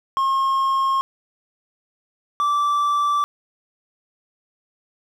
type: tone pair in turn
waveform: triangle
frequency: 1076 / 1165.1 Hz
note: C6 / D6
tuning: +48 / -14 cents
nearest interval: minor second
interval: 138 cents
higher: second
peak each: -15 dBFS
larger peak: neither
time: 0.17-1.01 / 2.4-3.24 s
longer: neither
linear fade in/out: 0 ms
effects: none